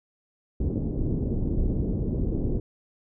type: low-pass noise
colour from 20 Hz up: pink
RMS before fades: -26 dBFS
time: 0.6-2.6 s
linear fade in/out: 5 ms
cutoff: 390 Hz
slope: 24 dB/octave
effects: none